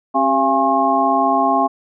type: tone cluster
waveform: sine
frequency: 268.9 / 392.6 / 684 / 822 / 1078 Hz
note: C4 / G4 / F5 / G#5 / C#6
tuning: +47 / +3 / -36 / -18 / -49 cents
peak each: -20 / -26 / -18 / -18 / -18 dBFS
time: 0.14-1.68 s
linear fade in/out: 20 ms
effects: none